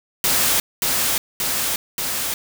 white noise with echo, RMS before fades -18 dBFS, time 0.24-0.6 s, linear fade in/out 2 ms, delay 580 ms, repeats 3, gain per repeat -2 dB, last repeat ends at 2.34 s, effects none

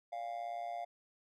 triangle tone with amplitude modulation, 698.5 Hz, F5, in tune, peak -33 dBFS, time 0.12-0.85 s, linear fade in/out 10 ms, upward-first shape sine, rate 118 Hz, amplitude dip 75%, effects none

